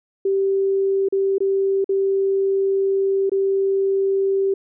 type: tone with dropouts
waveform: sine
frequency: 389.7 Hz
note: G4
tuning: 10 cents flat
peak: -16 dBFS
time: 0.25-4.54 s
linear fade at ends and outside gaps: 5 ms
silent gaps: 1.087-1.124 / 1.383-1.404 / 1.844-1.891 / 3.296-3.317 s
effects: none